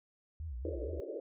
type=tone with vibrato; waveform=sine; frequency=69.5 Hz; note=C#2; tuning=5 cents sharp; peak=-38 dBFS; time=0.4-1 s; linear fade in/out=0 ms; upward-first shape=sine; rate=4.3 Hz; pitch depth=290 cents each way
type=band-pass noise; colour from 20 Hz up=pink; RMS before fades=-41 dBFS; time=0.65-1.2 s; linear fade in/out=2 ms; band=310 to 600 Hz; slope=96 dB/octave
effects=none

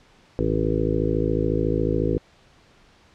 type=harmonic tone; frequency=54 Hz; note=A1; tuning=32 cents flat; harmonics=1 / 2 / 3 / 5 / 6 / 7 / 8 / 9; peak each=-28 / -28 / -28 / -28 / -28 / -28 / -28 / -28 dBFS; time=0.39-2.18 s; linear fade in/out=0 ms; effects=pink hiss -55 dBFS RMS until 3.14 s + low-pass 5000 Hz 12 dB/octave

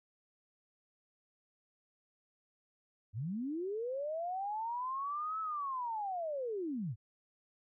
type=linear two-way sweep; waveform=sine; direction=up then down; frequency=92.5 to 1312 to 92.5 Hz; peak=-35 dBFS; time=3.13-6.96 s; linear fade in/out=50 ms; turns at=5.4 s; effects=none

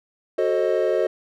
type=chord; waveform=triangle; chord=F# diminished seventh; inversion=none; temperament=equal with one note detuned; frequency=370 / 440 / 532.7 / 622.3 Hz; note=F#4 / A4 / C5 / Eb5; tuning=0 / 0 / +31 / 0 cents; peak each=-22 dBFS; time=0.38-1.07 s; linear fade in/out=5 ms; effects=none

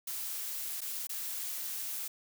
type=noise with dropouts; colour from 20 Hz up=blue; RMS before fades=-38 dBFS; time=0.07-2.08 s; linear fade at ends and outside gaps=5 ms; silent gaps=0.807-0.815 / 1.071-1.093 s; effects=none

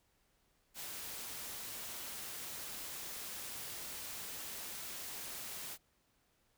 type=noise; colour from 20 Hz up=white; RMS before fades=-45 dBFS; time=0.74-5.78 s; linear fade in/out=50 ms; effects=pink hiss -75 dBFS RMS until 6.57 s

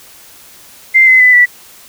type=tone with pitch steps; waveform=sine; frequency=2087 / 2044 / 2002 / 1960.8 Hz; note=C7 / C7 / B6 / B6; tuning=-5 / -41 / +23 / -13 cents; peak=-3 dBFS; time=0.94-1.46 s; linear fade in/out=20 ms; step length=130 ms; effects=white hiss -39 dBFS RMS until 1.88 s

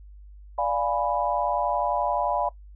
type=chord; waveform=sine; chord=D diminished seventh; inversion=none; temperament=equal; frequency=587.3 / 698.5 / 830.6 / 987.8 Hz; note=D5 / F5 / Ab5 / Cb6; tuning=0 / 0 / 0 / 0 cents; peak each=-28 dBFS; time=0.58-2.49 s; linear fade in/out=5 ms; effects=noise-tail reverb RT60 0.1 s tail -19 dB re dry + added 50 Hz sine -43 dBFS peak until 2.75 s

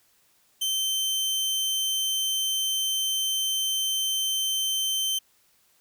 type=tone; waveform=sawtooth; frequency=3100 Hz; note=G7; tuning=20 cents flat; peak=-21 dBFS; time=0.61-5.19 s; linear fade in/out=10 ms; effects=white hiss -64 dBFS RMS until 5.8 s

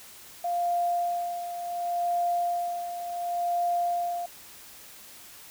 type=tone with tremolo; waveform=sine; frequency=698.5 Hz; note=F5; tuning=in tune; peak=-23 dBFS; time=0.44-4.26 s; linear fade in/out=5 ms; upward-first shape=sine; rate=0.69 Hz; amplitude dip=65%; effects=white hiss -48 dBFS RMS until 5.5 s

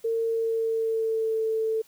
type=tone with pitch glide; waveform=sine; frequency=455 to 443.1 Hz; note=A#4 to A4; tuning=-42 to +12 cents; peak=-23 dBFS; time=0.04-1.82 s; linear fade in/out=10 ms; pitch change=-46 cents; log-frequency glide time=0.26-1.41 s; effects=white hiss -58 dBFS RMS until 1.87 s

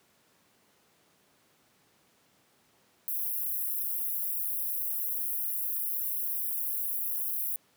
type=high-pass noise; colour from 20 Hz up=white; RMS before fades=-32 dBFS; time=3.08-7.56 s; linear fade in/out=0 ms; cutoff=11000 Hz; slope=48 dB/octave; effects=pink hiss -66 dBFS RMS until 7.76 s + high-pass 150 Hz 12 dB/octave

